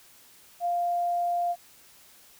sine tone, 698.5 Hz, F5, in tune, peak -24 dBFS, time 0.6-1.56 s, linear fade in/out 50 ms, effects white hiss -55 dBFS RMS until 2.39 s

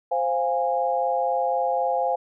sine chord, F minor, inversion second, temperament equal with one note detuned, 523.3 / 698.5 / 822.5 Hz, C5 / F5 / Ab5, 0 / 0 / -17 cents, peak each -25 dBFS, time 0.11-2.16 s, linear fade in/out 10 ms, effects none

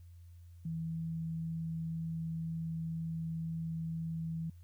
sine tone, 163.2 Hz, E3, 17 cents flat, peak -35 dBFS, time 0.65-4.5 s, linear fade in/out 5 ms, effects added 86 Hz sine -51 dBFS peak until 4.63 s + white hiss -75 dBFS RMS until 4.63 s

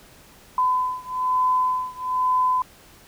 sine beating tone pair, 1012 / 1013.1 Hz, B5 / B5, +42 / +44 cents, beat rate 1.1 Hz, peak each -22 / -23 dBFS, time 0.58-2.62 s, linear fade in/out 2 ms, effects pink hiss -50 dBFS RMS until 3.07 s

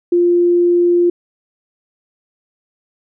sine tone, 349.2 Hz, F4, in tune, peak -9 dBFS, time 0.12-1.1 s, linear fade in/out 5 ms, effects none

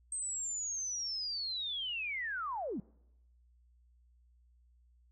sine linear sweep, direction down, 8372 to 164.81 Hz, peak -35 dBFS, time 0.12-2.8 s, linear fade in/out 2 ms, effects noise-tail reverb RT60 0.9 s tail -26 dB re dry + added 60 Hz sine -63 dBFS peak until 5.11 s

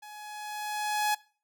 sawtooth tone with level ramp, 842 Hz, G#5, 24 cents sharp, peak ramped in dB -41 to -20 dBFS, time 0.02-1.15 s, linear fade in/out 10 ms, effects noise-tail reverb RT60 0.4 s tail -22 dB re dry

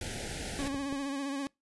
pink band-stop noise, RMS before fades -38 dBFS, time 0.01-0.68 s, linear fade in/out 2 ms, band 880 to 1400 Hz, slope 96 dB/octave
40% pulse tone with vibrato, 277.2 Hz, C#4, in tune, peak -32 dBFS, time 0.59-1.47 s, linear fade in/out 0 ms, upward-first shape sine, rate 15 Hz, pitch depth 47 cents each way
brown noise with exponential decay, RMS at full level -44 dBFS, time 0.7-1.39 s, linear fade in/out 2 ms, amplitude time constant 150 ms
clicks, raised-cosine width 2 ms, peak -27 dBFS, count 2, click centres 0.745 / 0.926 s
effects noise-tail reverb RT60 0.2 s tail -24 dB re dry + resampled to 24000 Hz

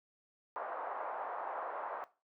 pink band-pass noise, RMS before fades -41 dBFS, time 0.56-2.04 s, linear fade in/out 0 ms, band 620 to 1200 Hz, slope 24 dB/octave, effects noise-tail reverb RT60 0.3 s tail -17 dB re dry

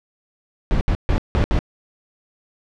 brown noise bursts at uneven times, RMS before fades -17 dBFS, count 5, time 0.71-0.81 / 0.88-0.95 / 1.09-1.18 / 1.35-1.44 / 1.51-1.59 s, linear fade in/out 0 ms, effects low-pass 4000 Hz 12 dB/octave

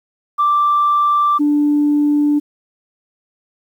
sine tone pair in turn, 1174.7 / 293.7 Hz, D6 / D4, 0 / 0 cents, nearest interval 2 octaves, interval 2400 cents, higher first, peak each -10 dBFS, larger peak neither, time 0.38-1.39 / 1.39-2.4 s, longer neither, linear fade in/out 20 ms, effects tanh soft clip ceiling -7 dBFS + 8-bit

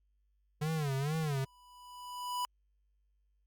square tone with vibrato, 146.83 Hz, D3, in tune, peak -32 dBFS, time 0.61-1.45 s, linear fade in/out 10 ms, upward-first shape sine, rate 2.2 Hz, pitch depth 160 cents each way
square tone with exponential growth, 987.8 Hz, B5, in tune, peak -32 dBFS, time 1.2-2.45 s, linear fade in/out 0 ms, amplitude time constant 270 ms
effects added 50 Hz sine -70 dBFS peak until 3.46 s + Opus 48 kbps

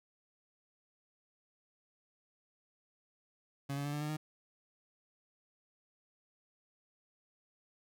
30% pulse tone with pitch steps, 139.5 / 142.18 / 144.92 / 147.71 / 150.55 / 153.45 Hz, C#3 / C#3 / D3 / D3 / D3 / D#3, +11 / +44 / -23 / +10 / +43 / -24 cents, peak -33 dBFS, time 3.69-4.17 s, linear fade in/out 10 ms, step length 80 ms, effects none

